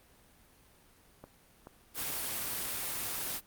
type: click train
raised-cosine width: 1 ms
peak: -32 dBFS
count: 4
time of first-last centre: 1.24-2.533 s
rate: 2.32 Hz
type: noise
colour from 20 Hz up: white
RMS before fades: -36 dBFS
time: 1.94-3.41 s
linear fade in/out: 50 ms
effects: pink hiss -62 dBFS RMS until 3.46 s + Opus 32 kbps